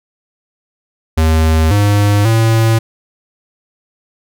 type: tone with pitch steps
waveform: square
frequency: 79.7 / 102.5 / 112.8 Hz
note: D#2 / G#2 / A2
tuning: +42 / -22 / +44 cents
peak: -9 dBFS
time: 1.17-2.79 s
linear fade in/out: 10 ms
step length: 540 ms
effects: none